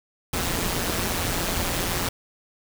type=noise with amplitude modulation; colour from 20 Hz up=pink; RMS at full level=-23 dBFS; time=0.33-2.09 s; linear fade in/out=5 ms; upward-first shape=sine; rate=175 Hz; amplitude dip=65%; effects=none